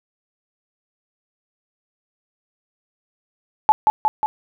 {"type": "tone with echo", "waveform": "sine", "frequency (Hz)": 862, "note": "A5", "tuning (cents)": -36, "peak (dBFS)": -7, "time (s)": [3.69, 3.72], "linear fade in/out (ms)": 0, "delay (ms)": 180, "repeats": 3, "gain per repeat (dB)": -3, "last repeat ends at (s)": 4.26, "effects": []}